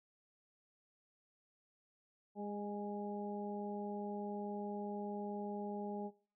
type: harmonic tone with a mistuned harmonic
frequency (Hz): 204.7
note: G#3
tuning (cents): -25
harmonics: 1 / 2 / 3 / 4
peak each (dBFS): -43 / -46 / -50 / -47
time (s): 2.35-6.11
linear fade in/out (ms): 50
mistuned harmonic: 4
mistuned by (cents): +15
effects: noise-tail reverb RT60 0.4 s tail -19 dB re dry